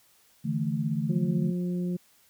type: chord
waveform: sine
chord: D suspended second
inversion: none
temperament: equal with one note detuned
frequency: 146.83 / 163.3 / 220 Hz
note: D3 / E3 / A3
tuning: 0 / -16 / 0 cents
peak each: -30 dBFS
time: 0.44-1.52 s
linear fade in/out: 20 ms
type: harmonic tone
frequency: 177.9 Hz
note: F3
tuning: 32 cents sharp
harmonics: 1 / 2 / 3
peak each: -27 / -36 / -47 dBFS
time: 1.09-1.97 s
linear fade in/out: 10 ms
effects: white hiss -62 dBFS RMS until 2.29 s